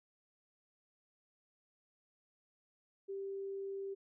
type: tone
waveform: sine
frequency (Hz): 392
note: G4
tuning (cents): 0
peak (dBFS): -39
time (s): 3.08-3.95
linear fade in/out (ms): 20
effects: none